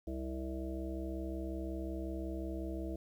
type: harmonic tone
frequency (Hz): 65.5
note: C2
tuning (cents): +2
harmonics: 1 / 3 / 5 / 7 / 9 / 10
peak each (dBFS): -40 / -47 / -41 / -50 / -50 / -49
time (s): 0.07-2.96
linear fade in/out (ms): 5
effects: 11-bit